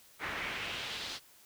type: noise with band-pass filter sweep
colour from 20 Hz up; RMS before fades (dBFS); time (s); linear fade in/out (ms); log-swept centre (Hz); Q
brown; -39; 0.19-1.2; 50; 1800 to 4500; 2
effects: white hiss -60 dBFS RMS until 1.45 s